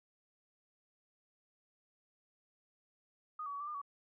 sine tone with pitch steps, 1238 / 1137 / 1130 / 1172 / 1206 / 1132 Hz, D#6 / C#6 / C#6 / D6 / D6 / C#6, -9 / +44 / +33 / -4 / +46 / +36 cents, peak -39 dBFS, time 3.39-3.816 s, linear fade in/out 5 ms, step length 71 ms, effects none

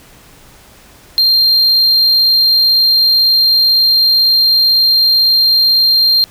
triangle tone, 4186 Hz, C8, in tune, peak -6 dBFS, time 1.18-6.24 s, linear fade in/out 0 ms, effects pink hiss -42 dBFS RMS until 6.3 s

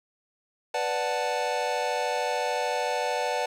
square chord, B minor seventh, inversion none, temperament equal, 493.9 / 587.3 / 740 / 880 Hz, B4 / D5 / F#5 / A5, 0 / 0 / 0 / 0 cents, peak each -32 dBFS, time 0.74-3.46 s, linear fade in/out 5 ms, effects low-pass 7000 Hz 12 dB/octave + 9-bit

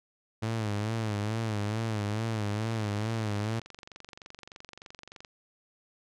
sawtooth tone with vibrato, 108 Hz, A2, 32 cents flat, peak -25 dBFS, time 0.42-3.6 s, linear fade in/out 10 ms, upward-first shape sine, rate 2.3 Hz, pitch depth 90 cents each way
click train, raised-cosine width 0.2 ms, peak -28 dBFS, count 62, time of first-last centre 2.63-5.248 s, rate 23.3 Hz
effects low-pass 8000 Hz 12 dB/octave

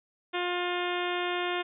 harmonic tone, 354.9 Hz, F4, 28 cents sharp, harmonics 1 / 2 / 3 / 4 / 5 / 6 / 7 / 8 / 9 / 10, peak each -32 / -35 / -37 / -38 / -39 / -40 / -40 / -41 / -42 / -42 dBFS, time 0.33-1.63 s, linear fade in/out 20 ms, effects none

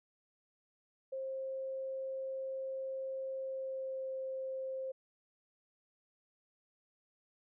sine tone with pitch glide, 531 to 527.3 Hz, C5 to C5, +25 to +13 cents, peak -37 dBFS, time 1.12-4.92 s, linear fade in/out 10 ms, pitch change -12 cents, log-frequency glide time 3.38-4.13 s, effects none

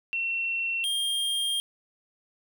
sine / square tone pair in turn, 2714 / 3213 Hz, E7 / G7, +50 / +42 cents, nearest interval minor third, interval 292 cents, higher second, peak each -26 dBFS, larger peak neither, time 0.13-0.84 / 0.84-1.6 s, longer second, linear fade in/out 0 ms, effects none

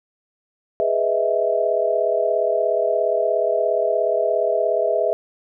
sine chord, E major seventh, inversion first, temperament equal, 415.3 / 493.9 / 622.3 / 659.3 Hz, G#4 / B4 / D#5 / E5, 0 / 0 / 0 / 0 cents, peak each -24 / -24 / -23 / -20 dBFS, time 0.8-5.13 s, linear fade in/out 0 ms, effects none

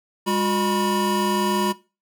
square tone cluster, 202.9 / 360.1 / 974 Hz, G#3 / F#4 / B5, -40 / -47 / -24 cents, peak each -25 dBFS, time 0.26-1.73 s, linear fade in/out 20 ms, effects noise-tail reverb RT60 0.3 s tail -19 dB re dry

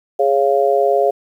sine chord, Db major, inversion second, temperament just, 415.8 / 554.4 / 693 Hz, Ab4 / Db5 / F5, +2 / 0 / -14 cents, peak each -16 dBFS, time 0.19-1.11 s, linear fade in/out 10 ms, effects 8-bit

